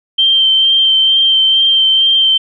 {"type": "tone with vibrato", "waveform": "sine", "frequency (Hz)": 3136, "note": "G7", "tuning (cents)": 0, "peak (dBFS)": -7, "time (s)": [0.18, 2.38], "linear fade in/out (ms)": 10, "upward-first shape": "sine", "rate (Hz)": 2.2, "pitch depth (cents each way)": 15, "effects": []}